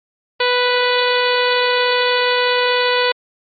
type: harmonic tone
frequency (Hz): 493.9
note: B4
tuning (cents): 0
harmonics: 1 / 2 / 3 / 4 / 5 / 6 / 7 / 8 / 9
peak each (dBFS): -17 / -20 / -22 / -23 / -24 / -25 / -25 / -26 / -27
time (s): 0.4-3.12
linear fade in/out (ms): 5
effects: MP3 32 kbps